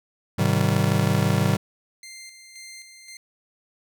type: chord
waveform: square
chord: Ab major seventh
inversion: none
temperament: just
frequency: 103.83 / 129.78 / 155.74 / 194.67 Hz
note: Ab2 / C3 / Eb3 / G3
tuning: 0 / -14 / +2 / -12 cents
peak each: -25 dBFS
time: 0.38-1.57 s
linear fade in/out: 10 ms
type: tone with tremolo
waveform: 15% pulse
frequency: 2093 Hz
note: C7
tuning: in tune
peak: -33 dBFS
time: 2.03-3.17 s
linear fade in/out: 2 ms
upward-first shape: square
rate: 1.9 Hz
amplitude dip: 50%
effects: none